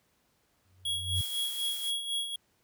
sine tone with exponential growth, 92.5 Hz, F#2, in tune, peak -26 dBFS, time 0.65-1.21 s, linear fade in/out 5 ms, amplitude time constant 120 ms
square tone with tremolo, 3322 Hz, G#7, in tune, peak -29 dBFS, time 0.85-2.36 s, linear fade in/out 5 ms, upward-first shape sine, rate 4 Hz, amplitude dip 60%
blue noise, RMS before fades -42 dBFS, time 1.14-1.93 s, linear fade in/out 50 ms
effects pink hiss -71 dBFS RMS until 2.63 s + high-pass 60 Hz 12 dB/octave

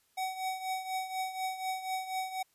square tone with tremolo, 754 Hz, F#5, 32 cents sharp, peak -31 dBFS, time 0.17-2.43 s, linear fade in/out 10 ms, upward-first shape triangle, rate 4.1 Hz, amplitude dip 75%, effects white hiss -71 dBFS RMS until 2.54 s + resampled to 32000 Hz

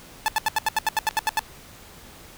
sawtooth tone bursts, 870 Hz, A5, 20 cents flat, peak -15 dBFS, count 12, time 0.26-1.393 s, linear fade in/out 0 ms, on 22 ms, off 79 ms
clicks, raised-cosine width 0.2 ms, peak -19 dBFS, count 2, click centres 1.071 / 1.11 s
effects pink hiss -46 dBFS RMS until 2.37 s

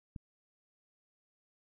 click, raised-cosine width 5 ms, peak -30 dBFS, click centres 0.162 s, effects none

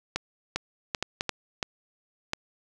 clicks, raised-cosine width 0.2 ms, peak -10 dBFS, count 8, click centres 0.16 / 0.56 / 0.948 / 1.026 / 1.209 / 1.293 / 1.628 / 2.334 s, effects none

